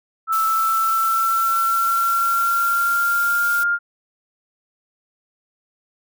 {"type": "tone with pitch glide", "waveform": "sine", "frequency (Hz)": [1318.5, 1405], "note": ["E6", "F6"], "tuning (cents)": [0, 10], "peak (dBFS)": -16, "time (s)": [0.27, 3.79], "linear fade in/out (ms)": 50, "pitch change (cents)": 110, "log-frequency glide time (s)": [0.45, 3.49]}
{"type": "noise", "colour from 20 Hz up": "blue", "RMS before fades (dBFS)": -30, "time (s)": [0.32, 3.64], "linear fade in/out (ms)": 10}
{"effects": []}